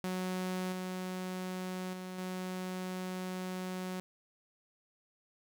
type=tone with level steps; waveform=sawtooth; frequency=184.4 Hz; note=F#3; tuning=6 cents flat; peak=-30 / -33 / -37 / -33 dBFS; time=0.04-4 s; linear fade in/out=0 ms; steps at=0.72 / 1.93 / 2.18 s; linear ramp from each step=5 ms; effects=11-bit